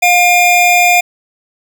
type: tone pair together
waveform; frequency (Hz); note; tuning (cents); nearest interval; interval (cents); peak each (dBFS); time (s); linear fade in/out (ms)
square; 710 / 2409; F5 / D7; +28 / +43; octave + major sixth; 2115; -10; 0.02-1.01; 10
effects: none